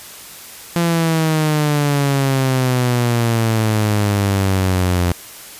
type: exponential sweep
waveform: sawtooth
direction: down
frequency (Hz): 171.6 to 87.31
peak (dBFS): -10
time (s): 0.76-5.12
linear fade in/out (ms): 0
effects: white hiss -36 dBFS RMS until 5.59 s + resampled to 32000 Hz